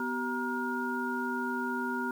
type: tone cluster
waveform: sine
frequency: 247.9 / 384.2 / 943 / 1423 Hz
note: B3 / G4 / A#5 / F6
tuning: +7 / -35 / +20 / +32 cents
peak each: -34 / -38 / -36 / -35 dBFS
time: 0-2.11 s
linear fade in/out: 2 ms
effects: 9-bit